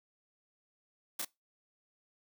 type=noise with echo; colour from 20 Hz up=white; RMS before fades=-36 dBFS; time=1.19-1.22 s; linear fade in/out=5 ms; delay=29 ms; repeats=1; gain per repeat=-2 dB; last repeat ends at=1.249 s; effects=noise-tail reverb RT60 0.2 s tail -22 dB re dry + high-pass 200 Hz 12 dB/octave